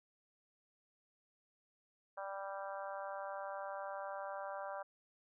harmonic tone, 196 Hz, G3, in tune, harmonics 3 / 4 / 5 / 6 / 7 / 8, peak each -45 / -47 / -49 / -51 / -52 / -53 dBFS, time 2.17-4.83 s, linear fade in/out 10 ms, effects none

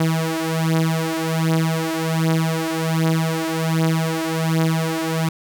sawtooth beating tone pair, 161.1 / 162.4 Hz, E3 / E3, -39 / -26 cents, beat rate 1.3 Hz, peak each -17 dBFS, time 0-5.29 s, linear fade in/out 5 ms, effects none

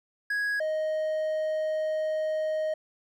triangle tone pair in turn, 1661.2 / 623.7 Hz, G#6 / D#5, 0 / +4 cents, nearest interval octave + perfect fourth, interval 1696 cents, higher first, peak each -24 dBFS, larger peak neither, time 0.3-0.6 / 0.6-2.74 s, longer second, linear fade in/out 5 ms, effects none

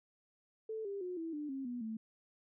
sine tone with pitch steps, 440 / 398.8 / 361.5 / 327.7 / 297.1 / 269.3 / 244.1 / 221.3 Hz, A4 / G4 / F#4 / E4 / D4 / C#4 / B3 / A3, 0 / +30 / -40 / -10 / +20 / -50 / -20 / +10 cents, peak -38 dBFS, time 0.69-1.97 s, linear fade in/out 5 ms, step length 160 ms, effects none

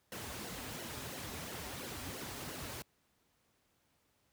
pink noise with flanger, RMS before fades -44 dBFS, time 0.12-2.82 s, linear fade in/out 0 ms, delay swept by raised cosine 0.81 to 6.21 ms, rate 2.9 Hz, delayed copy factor -0.7, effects pink hiss -75 dBFS RMS until 4.32 s + high-pass 60 Hz 12 dB/octave

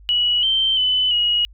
sine tone with pitch steps, 2930 / 3121 / 3012 / 2898 Hz, F#7 / G7 / F#7 / F#7, -18 / -8 / +30 / -37 cents, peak -15 dBFS, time 0.09-1.45 s, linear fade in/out 0 ms, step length 340 ms, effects added 50 Hz sine -42 dBFS peak until 1.53 s

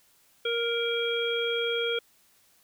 harmonic tone, 467.8 Hz, A#4, 6 cents sharp, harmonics 1 / 3 / 5 / 7, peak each -28 / -34 / -35 / -31 dBFS, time 0.45-1.99 s, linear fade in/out 5 ms, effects white hiss -63 dBFS RMS until 2.63 s

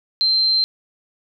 sine tone, 4129 Hz, C8, 24 cents flat, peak -14 dBFS, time 0.21-0.64 s, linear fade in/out 0 ms, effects none

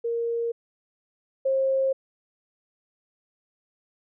sine tone pair in turn, 466.2 / 534.4 Hz, A#4 / C5, 0 / +36 cents, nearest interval major second, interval 236 cents, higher second, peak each -24 / -20 dBFS, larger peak second, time 0.04-0.52 / 1.45-1.93 s, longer neither, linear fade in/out 10 ms, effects none

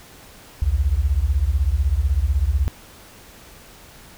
sine beating tone pair, 61 / 77 Hz, B1 / D#2, -21 / -17 cents, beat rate 16 Hz, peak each -19 dBFS, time 0.62-2.68 s, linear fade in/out 0 ms, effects pink hiss -45 dBFS RMS until 4.17 s

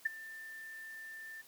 sine tone with ADSR envelope, 1783 Hz, A6, 22 cents sharp, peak -26 dBFS, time 0.05-1.42 s, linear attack 10 ms, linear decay 15 ms, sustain -19 dB, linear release 15 ms, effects white hiss -60 dBFS RMS until 1.47 s + high-pass 150 Hz 12 dB/octave

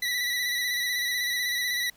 25% pulse tone with vibrato, 1962 Hz, B6, 12 cents flat, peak -22 dBFS, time 0.02-1.9 s, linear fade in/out 5 ms, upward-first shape square, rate 16 Hz, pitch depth 29 cents each way, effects pink hiss -59 dBFS RMS until 1.96 s

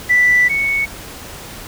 sine tone pair in turn, 1975.5 / 2217 Hz, B6 / C#7, 0 / 0 cents, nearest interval major second, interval 200 cents, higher second, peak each -8 / -14 dBFS, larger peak first, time 0.09-0.49 / 0.49-0.86 s, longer first, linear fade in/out 20 ms, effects tanh soft clip ceiling -4 dBFS + pink hiss -33 dBFS RMS until 1.67 s

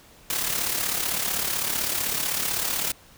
white noise with amplitude modulation, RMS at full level -24 dBFS, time 0.3-2.92 s, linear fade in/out 2 ms, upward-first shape sine, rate 35.8 Hz, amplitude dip 55%, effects pink hiss -52 dBFS RMS until 3.17 s

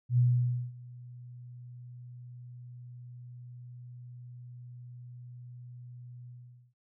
sine tone with ADSR envelope, 122.7 Hz, B2, 11 cents flat, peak -20 dBFS, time 0.09-6.74 s, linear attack 89 ms, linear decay 540 ms, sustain -24 dB, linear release 460 ms, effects none

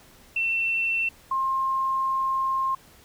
sine tone pair in turn, 2694 / 1063 Hz, E7 / C6, +37 / +27 cents, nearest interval octave + major third, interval 1610 cents, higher first, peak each -22 / -22 dBFS, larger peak neither, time 0.36-1.09 / 1.31-2.75 s, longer second, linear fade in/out 5 ms, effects pink hiss -53 dBFS RMS until 3.04 s

